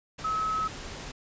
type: tone in noise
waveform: sine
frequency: 1287 Hz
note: E6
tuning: 42 cents flat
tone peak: -26 dBFS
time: 0.24-0.68 s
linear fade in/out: 10 ms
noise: pink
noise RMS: -40 dBFS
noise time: 0.18-1.12 s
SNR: +11 dB
effects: resampled to 16000 Hz